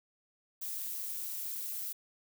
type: noise with amplitude modulation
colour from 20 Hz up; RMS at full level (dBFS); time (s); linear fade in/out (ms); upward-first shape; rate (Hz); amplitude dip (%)
violet; -36; 0.61-1.93; 10; sine; 196; 60
effects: none